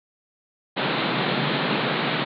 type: band-pass noise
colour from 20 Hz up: pink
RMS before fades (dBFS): -24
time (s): 0.76-2.25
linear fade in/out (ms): 20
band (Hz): 130 to 4200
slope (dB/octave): 96
effects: none